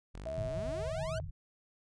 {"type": "exponential sweep", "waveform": "sawtooth", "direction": "up", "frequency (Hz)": [38.89, 1583], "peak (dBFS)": -39, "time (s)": [0.14, 1.19], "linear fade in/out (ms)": 10}
{"type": "tone with pitch glide", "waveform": "sine", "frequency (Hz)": [645, 640.9], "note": ["E5", "E5"], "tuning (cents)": [-38, -49], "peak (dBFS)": -36, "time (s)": [0.26, 1.2], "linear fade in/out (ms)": 0, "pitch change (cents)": -11, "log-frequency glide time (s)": [0.36, 0.68]}
{"type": "low-pass noise", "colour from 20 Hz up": "white", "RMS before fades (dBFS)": -40, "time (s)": [0.37, 1.31], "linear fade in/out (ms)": 10, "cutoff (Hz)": 160, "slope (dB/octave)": 96}
{"effects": ["resampled to 22050 Hz"]}